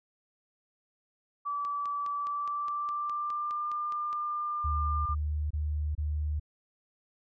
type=tone with pitch glide; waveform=sine; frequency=1154 to 1198.2 Hz; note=D6 to D6; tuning=-31 to +34 cents; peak=-30 dBFS; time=1.45-5.15 s; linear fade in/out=20 ms; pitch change=+65 cents; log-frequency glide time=2.12-3.68 s
type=click train; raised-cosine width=0.2 ms; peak=-31 dBFS; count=13; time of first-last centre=1.65-4.129 s; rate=4.84 Hz
type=tone bursts; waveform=sine; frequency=75.3 Hz; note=D2; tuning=44 cents sharp; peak=-28 dBFS; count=4; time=4.64-6.398 s; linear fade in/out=10 ms; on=420 ms; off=26 ms
effects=none